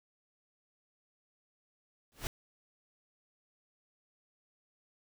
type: noise with exponential growth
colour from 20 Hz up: pink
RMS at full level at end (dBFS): -33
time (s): 2.12-2.27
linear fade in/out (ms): 0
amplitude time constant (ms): 31
effects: none